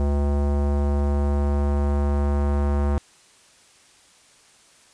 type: tone with low-pass filter sweep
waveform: square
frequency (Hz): 71.6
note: D2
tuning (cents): -43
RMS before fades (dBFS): -21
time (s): 0-2.98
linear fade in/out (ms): 0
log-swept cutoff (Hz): 730 to 1100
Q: 1.1
effects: white hiss -54 dBFS RMS until 4.93 s + resampled to 22050 Hz

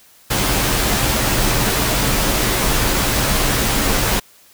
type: noise with comb filter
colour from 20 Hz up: pink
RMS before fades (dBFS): -17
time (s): 0.3-4.2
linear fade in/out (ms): 10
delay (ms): 12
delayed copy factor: -0.5
effects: white hiss -49 dBFS RMS until 4.53 s

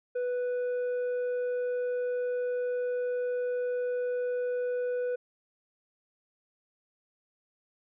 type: tone with tanh clipping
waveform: triangle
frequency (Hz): 493.9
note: B4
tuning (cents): 0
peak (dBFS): -29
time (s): 0.15-5.16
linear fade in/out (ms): 10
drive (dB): 9
effects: none

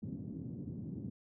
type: band-pass noise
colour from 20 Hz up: white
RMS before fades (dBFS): -43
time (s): 0.02-1.1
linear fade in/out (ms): 10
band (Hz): 100 to 250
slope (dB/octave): 24
effects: none

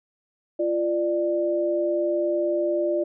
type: tone pair together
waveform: sine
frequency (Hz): 345 / 594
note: F4 / D5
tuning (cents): -21 / +20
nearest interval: major sixth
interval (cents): 941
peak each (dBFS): -24 / -23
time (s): 0.59-3.04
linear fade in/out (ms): 10
effects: none

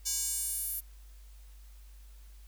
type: tone with high-pass filter sweep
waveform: square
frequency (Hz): 324.7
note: E4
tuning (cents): -26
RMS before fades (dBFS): -34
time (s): 0.05-0.81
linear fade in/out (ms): 20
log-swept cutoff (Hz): 6300 to 12000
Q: 2.6
effects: added 50 Hz sine -49 dBFS peak until 2.47 s + white hiss -64 dBFS RMS until 2.47 s

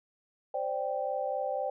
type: chord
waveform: sine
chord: C suspended second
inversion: none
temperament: equal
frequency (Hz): 523.3 / 587.3 / 784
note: C5 / D5 / G5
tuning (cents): 0 / 0 / 0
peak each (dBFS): -34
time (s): 0.54-1.7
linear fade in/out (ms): 5
effects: none

